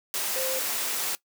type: tone in noise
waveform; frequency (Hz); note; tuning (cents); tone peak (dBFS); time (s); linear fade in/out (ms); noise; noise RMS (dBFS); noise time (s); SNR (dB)
sine; 523.3; C5; 0; -30; 0.36-0.59; 0; white; -29; 0.14-1.15; -4
effects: noise-tail reverb RT60 0.1 s tail -19 dB re dry + high-pass 300 Hz 12 dB/octave